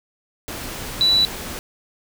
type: tone in noise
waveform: sine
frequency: 3951 Hz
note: B7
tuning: in tune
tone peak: -13 dBFS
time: 1.01-1.25 s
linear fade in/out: 0 ms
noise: pink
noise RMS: -31 dBFS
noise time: 0.48-1.59 s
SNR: +15 dB
effects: none